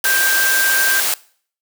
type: tone in noise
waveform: sine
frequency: 1579 Hz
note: G6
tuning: 12 cents sharp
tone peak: -15 dBFS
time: 0.05-1 s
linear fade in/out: 2 ms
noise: white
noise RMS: -18 dBFS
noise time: 0.04-1.14 s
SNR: 0 dB
effects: noise-tail reverb RT60 0.5 s tail -21 dB re dry + high-pass 400 Hz 12 dB/octave